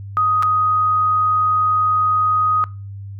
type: tone with dropouts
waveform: sine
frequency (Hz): 1250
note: D#6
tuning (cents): +8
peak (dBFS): -13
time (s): 0.17-2.64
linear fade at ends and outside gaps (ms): 0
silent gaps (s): 0.425-0.431
effects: noise-tail reverb RT60 0.3 s tail -22 dB re dry + added 99 Hz sine -29 dBFS peak until 3.19 s